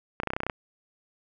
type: clicks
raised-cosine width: 0.5 ms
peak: -13 dBFS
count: 10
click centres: 0.201 / 0.234 / 0.273 / 0.304 / 0.335 / 0.365 / 0.404 / 0.434 / 0.466 / 0.498 s
effects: none